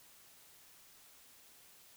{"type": "silence", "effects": ["white hiss -61 dBFS RMS until 1.96 s"]}